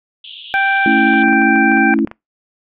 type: band-pass noise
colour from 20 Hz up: pink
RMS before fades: -34 dBFS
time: 0.24-1.23 s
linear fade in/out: 5 ms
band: 2800 to 3600 Hz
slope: 96 dB/octave
type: harmonic tone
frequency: 784 Hz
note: G5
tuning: in tune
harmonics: 1 / 2 / 3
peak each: -16 / -14 / -20 dBFS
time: 0.54-1.94 s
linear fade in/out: 0 ms
type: chord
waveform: sine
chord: A major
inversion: none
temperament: equal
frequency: 220 / 277.2 / 329.6 Hz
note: A3 / C#4 / E4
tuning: 0 / 0 / 0 cents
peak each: -16 dBFS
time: 0.86-2.05 s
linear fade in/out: 2 ms
type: clicks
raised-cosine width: 0.5 ms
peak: -15 dBFS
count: 11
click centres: 1.137 / 1.237 / 1.284 / 1.33 / 1.418 / 1.56 / 1.717 / 1.773 / 1.989 / 2.074 / 2.114 s
effects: noise-tail reverb RT60 0.2 s tail -25 dB re dry